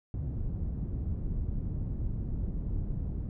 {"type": "low-pass noise", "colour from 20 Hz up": "pink", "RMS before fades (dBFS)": -33, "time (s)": [0.14, 3.29], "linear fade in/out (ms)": 2, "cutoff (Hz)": 160, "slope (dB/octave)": 12, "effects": []}